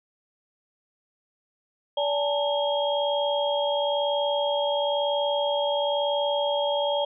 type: tone cluster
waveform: sine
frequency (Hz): 576 / 839 / 900 / 3252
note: D5 / G#5 / A5 / G#7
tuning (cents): -34 / +17 / +39 / -37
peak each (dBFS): -24 / -32 / -31 / -30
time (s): 1.97-7.05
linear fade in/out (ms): 5
effects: none